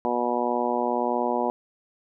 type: harmonic tone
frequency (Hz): 121.5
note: B2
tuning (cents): -28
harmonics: 2 / 3 / 4 / 5 / 6 / 7 / 8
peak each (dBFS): -30 / -30 / -30 / -30 / -30 / -30 / -30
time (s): 0.05-1.5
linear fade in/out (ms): 0
effects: none